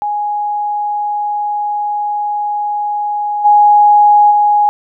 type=tone with level steps; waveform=sine; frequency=830.6 Hz; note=G#5; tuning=in tune; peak=-14 / -4 / -7 dBFS; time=0.02-4.69 s; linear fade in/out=0 ms; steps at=3.44 / 4.3 s; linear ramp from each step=20 ms; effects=none